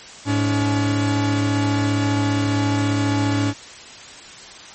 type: tone pair together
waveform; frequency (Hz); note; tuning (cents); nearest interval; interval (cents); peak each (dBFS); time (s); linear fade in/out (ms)
45% pulse; 106.4 / 284.4; G#2 / C#4; +42 / +45; octave + perfect fourth; 1703; -20; 0.25-3.54; 50
effects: white hiss -39 dBFS RMS until 4.74 s + MP3 32 kbps